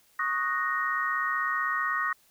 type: chord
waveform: sine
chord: D# minor seventh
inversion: third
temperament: equal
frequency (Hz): 1108.7 / 1244.5 / 1480 / 1864.7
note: C#6 / D#6 / F#6 / A#6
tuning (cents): 0 / 0 / 0 / 0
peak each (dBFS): -32 / -31 / -35 / -29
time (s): 0.19-2.13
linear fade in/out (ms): 5
effects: white hiss -63 dBFS RMS until 2.3 s